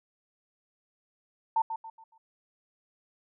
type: tone with echo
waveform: sine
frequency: 898 Hz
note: A5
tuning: 35 cents sharp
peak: -22 dBFS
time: 1.56-1.62 s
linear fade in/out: 5 ms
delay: 140 ms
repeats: 4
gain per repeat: -9 dB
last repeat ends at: 2.18 s
effects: none